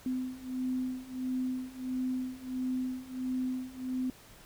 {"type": "beating tone pair", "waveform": "sine", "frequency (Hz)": [255, 256.5], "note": ["C4", "C4"], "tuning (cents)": [-44, -34], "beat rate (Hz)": 1.5, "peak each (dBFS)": [-36, -34], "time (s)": [0.06, 4.1], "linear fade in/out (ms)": 2, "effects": ["pink hiss -55 dBFS RMS until 4.45 s"]}